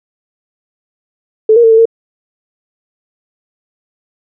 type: tone with pitch steps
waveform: sine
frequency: 437 / 471.6 / 451.5 / 445.6 / 455.5 Hz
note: A4 / A#4 / A4 / A4 / A#4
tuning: -12 / +20 / +45 / +22 / -40 cents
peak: -3 dBFS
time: 1.49-1.855 s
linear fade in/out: 5 ms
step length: 73 ms
effects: none